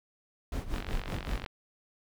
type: noise with tremolo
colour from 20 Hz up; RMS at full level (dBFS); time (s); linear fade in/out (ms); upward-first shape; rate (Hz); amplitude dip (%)
brown; -31; 0.52-1.45; 2; sine; 5.3; 80
type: click train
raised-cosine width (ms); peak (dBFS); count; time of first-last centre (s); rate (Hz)
0.3; -23; 35; 0.74-1.462; 47.1
effects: none